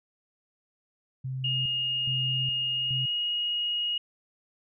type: tone with tremolo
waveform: sine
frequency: 130.81 Hz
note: C3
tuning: in tune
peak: -30 dBFS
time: 1.24-3.06 s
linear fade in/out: 10 ms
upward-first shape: square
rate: 1.2 Hz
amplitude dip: 75%
type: tone with pitch glide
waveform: sine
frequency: 2849 to 2879 Hz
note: F7 to F#7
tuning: +34 to -48 cents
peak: -26 dBFS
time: 1.44-3.98 s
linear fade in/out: 5 ms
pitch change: +18 cents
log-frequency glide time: 2.71-3.12 s
effects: none